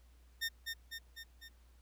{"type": "tone with echo", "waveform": "20% pulse", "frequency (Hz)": 1824, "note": "A#6", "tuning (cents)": -38, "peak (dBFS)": -29, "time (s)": [0.41, 0.49], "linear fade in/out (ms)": 20, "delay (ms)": 250, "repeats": 4, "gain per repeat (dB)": -4, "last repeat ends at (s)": 1.49, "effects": ["added 60 Hz sine -60 dBFS peak until 1.81 s", "pink hiss -72 dBFS RMS until 1.81 s"]}